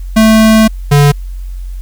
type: tone pair in turn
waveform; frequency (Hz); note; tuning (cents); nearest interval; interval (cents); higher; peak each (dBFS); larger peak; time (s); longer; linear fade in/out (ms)
square; 219.8 / 144.22; A3 / D3; -2 / -31; perfect fifth; 729; first; -4; neither; 0.16-0.68 / 0.91-1.12; first; 10
effects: added 45 Hz sine -19 dBFS peak until 1.81 s + white hiss -47 dBFS RMS until 1.81 s